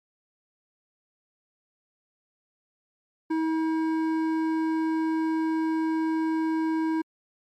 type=tone with hard clipping; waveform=triangle; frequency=320.3 Hz; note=E4; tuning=50 cents flat; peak=-25 dBFS; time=3.3-7.02 s; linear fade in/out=10 ms; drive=14 dB; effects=MP3 64 kbps